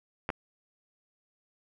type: clicks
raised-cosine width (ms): 0.5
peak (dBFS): -16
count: 2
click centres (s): 0.291 / 0.302
effects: none